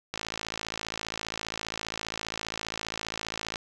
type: click train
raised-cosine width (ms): 0.2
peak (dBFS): -14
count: 189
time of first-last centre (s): 0.14-3.558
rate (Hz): 55
effects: none